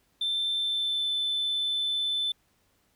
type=tone with pitch glide; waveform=sine; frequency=3555 to 3522 Hz; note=A7 to A7; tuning=+17 to +1 cents; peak=-24 dBFS; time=0.21-2.32 s; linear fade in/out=5 ms; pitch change=-16 cents; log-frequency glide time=0.57-1.12 s; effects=tanh soft clip ceiling -23 dBFS + pink hiss -69 dBFS RMS until 2.95 s